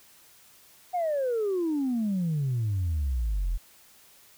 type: exponential sweep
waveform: sine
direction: down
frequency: 739 to 39.02 Hz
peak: -23 dBFS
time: 0.93-3.58 s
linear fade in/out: 20 ms
effects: tanh soft clip ceiling -22 dBFS + white hiss -56 dBFS RMS until 4.37 s